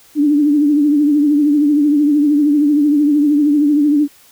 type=tone with vibrato; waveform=sine; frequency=293.7 Hz; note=D4; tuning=in tune; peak=-9 dBFS; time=0.15-4.08 s; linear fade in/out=50 ms; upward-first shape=triangle; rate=13 Hz; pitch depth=75 cents each way; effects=white hiss -47 dBFS RMS until 4.31 s